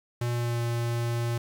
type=tone with pitch glide; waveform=square; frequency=120 to 118.01 Hz; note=B2 to A#2; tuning=-49 to +22 cents; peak=-27 dBFS; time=0.21-1.38 s; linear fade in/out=5 ms; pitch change=-29 cents; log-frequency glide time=0.31-0.62 s; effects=9-bit